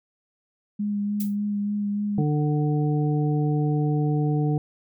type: tone with vibrato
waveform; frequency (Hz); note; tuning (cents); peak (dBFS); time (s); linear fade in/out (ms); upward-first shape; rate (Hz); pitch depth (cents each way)
sine; 205.3; G#3; -20; -23; 0.79-2.22; 10; sine; 3.4; 16
type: noise with exponential decay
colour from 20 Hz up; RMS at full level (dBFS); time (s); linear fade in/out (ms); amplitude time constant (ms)
violet; -29; 1.2-1.36; 5; 34
type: harmonic tone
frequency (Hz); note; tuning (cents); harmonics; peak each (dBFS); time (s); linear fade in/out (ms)
149.2; D3; +28; 1 / 2 / 3 / 5; -21 / -27 / -31 / -35; 2.18-4.58; 2
effects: none